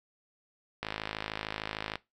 click train, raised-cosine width 0.3 ms, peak -17 dBFS, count 61, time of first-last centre 0.83-1.956 s, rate 53.3 Hz, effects noise-tail reverb RT60 0.2 s tail -19 dB re dry

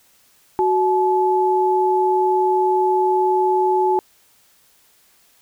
sine tone pair together, 371.1 / 861 Hz, F#4 / A5, +5 / -38 cents, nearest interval octave + minor third, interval 1457 cents, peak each -17 / -17 dBFS, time 0.59-3.99 s, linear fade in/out 0 ms, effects white hiss -56 dBFS RMS until 5.41 s

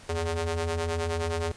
sawtooth ring-modulated tone, 164.81 Hz, E3, in tune, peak -20 dBFS, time 0.09-1.52 s, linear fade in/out 5 ms, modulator 252 Hz, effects pink hiss -49 dBFS RMS until 1.56 s + resampled to 22050 Hz

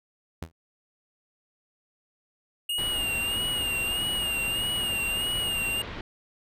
sawtooth tone with exponential decay, 81.9 Hz, E2, 11 cents flat, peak -26 dBFS, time 0.42-0.52 s, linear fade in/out 5 ms, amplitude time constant 21 ms
square tone with vibrato, 2836 Hz, F7, 26 cents sharp, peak -27 dBFS, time 2.69-5.82 s, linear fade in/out 5 ms, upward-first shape sine, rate 1.6 Hz, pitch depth 50 cents each way
pink low-pass noise, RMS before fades -37 dBFS, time 2.78-6.01 s, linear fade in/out 2 ms, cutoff 3600 Hz, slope 24 dB/octave
effects none

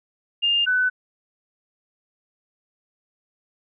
sine tone pair in turn, 2812 / 1500.8 Hz, F7 / F#6, +11 / +24 cents, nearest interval major seventh, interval 1087 cents, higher first, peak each -17 dBFS, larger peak neither, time 0.42-0.66 / 0.66-0.9 s, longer neither, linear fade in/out 20 ms, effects none

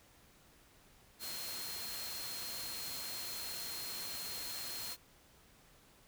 sine tone in noise, 4216 Hz, C8, 12 cents sharp, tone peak -45 dBFS, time 1.19-4.97 s, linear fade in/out 50 ms, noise white, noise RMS -44 dBFS, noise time 1.19-4.97 s, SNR -4 dB, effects pink hiss -64 dBFS RMS until 6.07 s

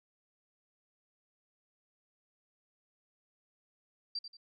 sine tone with echo, 4699 Hz, D8, in tune, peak -34 dBFS, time 4.15-4.19 s, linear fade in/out 5 ms, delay 90 ms, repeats 2, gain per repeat -9 dB, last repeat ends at 4.37 s, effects none

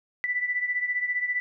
sine beating tone pair, 1975.5 / 1990.5 Hz, B6 / B6, 0 / +13 cents, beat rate 15 Hz, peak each -26 / -31 dBFS, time 0.24-1.4 s, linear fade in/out 0 ms, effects none

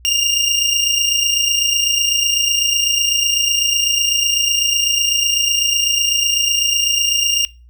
25% pulse tone pair together, 2796 / 2824 Hz, F7 / F7, +1 / +19 cents, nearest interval unison, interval 18 cents, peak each -13 dBFS, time 0.05-7.45 s, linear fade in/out 0 ms, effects noise-tail reverb RT60 0.3 s tail -21 dB re dry + added 60 Hz sine -41 dBFS peak until 7.69 s

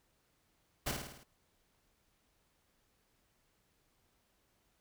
pink noise with echo, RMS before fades -35 dBFS, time 0.86-0.92 s, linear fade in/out 10 ms, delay 53 ms, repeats 6, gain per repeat -4 dB, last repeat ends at 1.238 s, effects pink hiss -75 dBFS RMS until 4.8 s

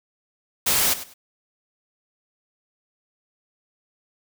white noise with echo, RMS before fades -20 dBFS, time 0.66-0.94 s, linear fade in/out 10 ms, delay 100 ms, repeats 2, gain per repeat -14 dB, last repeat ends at 1.14 s, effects none

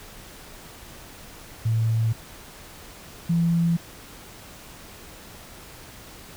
sine tone pair in turn, 112.6 / 168.71 Hz, A2 / E3, +40 / +40 cents, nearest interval perfect fifth, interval 700 cents, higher second, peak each -19 / -18 dBFS, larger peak second, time 1.65-2.13 / 3.29-3.77 s, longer neither, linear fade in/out 10 ms, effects pink hiss -44 dBFS RMS until 6.36 s

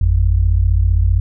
sine tone pair together, 51.95 / 87.31 Hz, G#1 / F2, +1 / 0 cents, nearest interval major sixth, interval 899 cents, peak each -13 dBFS, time 0.01-1.2 s, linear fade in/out 5 ms, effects none

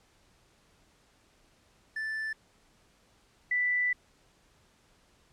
triangle / sine tone pair in turn, 1760 / 1979.8 Hz, A6 / B6, 0 / +4 cents, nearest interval major second, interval 204 cents, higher second, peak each -30 / -25 dBFS, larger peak second, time 1.96-2.33 / 3.51-3.93 s, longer second, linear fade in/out 5 ms, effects pink hiss -65 dBFS RMS until 5.32 s + low-pass 9000 Hz 12 dB/octave

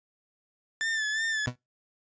40% pulse tone with vibrato, 1760 Hz, A6, in tune, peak -26 dBFS, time 0.81-1.46 s, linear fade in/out 0 ms, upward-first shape sine, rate 2.8 Hz, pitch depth 52 cents each way
30% pulse tone with exponential decay, 123.47 Hz, B2, in tune, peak -22 dBFS, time 1.47-1.56 s, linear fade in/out 5 ms, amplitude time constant 19 ms
effects noise-tail reverb RT60 0.2 s tail -24 dB re dry + resampled to 16000 Hz

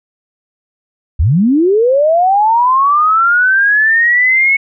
sine linear sweep, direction up, 60.3 to 2211 Hz, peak -7 dBFS, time 1.19-4.57 s, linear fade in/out 10 ms, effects none

